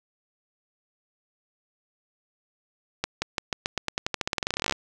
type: accelerating click train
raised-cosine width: 0.2 ms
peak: -8 dBFS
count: 27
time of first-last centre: 3.04-4.724 s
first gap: 180 ms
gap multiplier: 0.9
effects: none